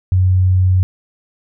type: tone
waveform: sine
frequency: 92.5 Hz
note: F#2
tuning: in tune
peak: -9 dBFS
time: 0.12-0.83 s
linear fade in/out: 0 ms
effects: none